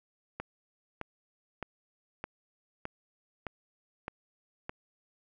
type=click train; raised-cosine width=0.5 ms; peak=-21 dBFS; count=8; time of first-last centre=0.4-4.694 s; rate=1.63 Hz; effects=none